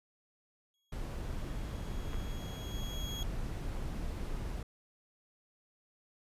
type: tone with exponential growth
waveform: 35% pulse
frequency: 3309 Hz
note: G#7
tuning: 7 cents flat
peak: -38 dBFS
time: 0.74-3.23 s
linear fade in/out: 1 ms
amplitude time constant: 540 ms
type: noise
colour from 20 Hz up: brown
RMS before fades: -38 dBFS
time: 0.92-4.63 s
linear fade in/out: 5 ms
type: clicks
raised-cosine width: 0.5 ms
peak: -31 dBFS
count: 2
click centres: 2.133 / 2.144 s
effects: resampled to 32000 Hz